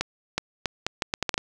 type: accelerating click train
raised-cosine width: 0.2 ms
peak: -7 dBFS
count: 10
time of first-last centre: 0.01-1.379 s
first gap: 370 ms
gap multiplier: 0.75
effects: none